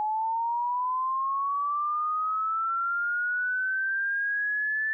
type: linear sweep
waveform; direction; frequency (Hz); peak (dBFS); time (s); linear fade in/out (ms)
sine; up; 845 to 1760; -25; 0-4.93; 0
effects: none